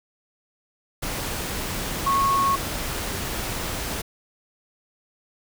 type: tone in noise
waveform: sine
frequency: 1100 Hz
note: C#6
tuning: 14 cents flat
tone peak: -18 dBFS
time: 2.06-2.56 s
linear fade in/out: 10 ms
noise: pink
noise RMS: -29 dBFS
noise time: 1.02-4.02 s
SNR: +8 dB
effects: none